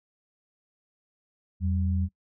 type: tone pair together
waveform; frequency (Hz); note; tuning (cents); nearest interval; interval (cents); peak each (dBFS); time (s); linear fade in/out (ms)
sine; 84.8 / 191.25; E2 / G3; +50 / -42; octave + major second; 1408; -24 / -30; 1.6-2.09; 50
effects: noise-tail reverb RT60 0.1 s tail -23 dB re dry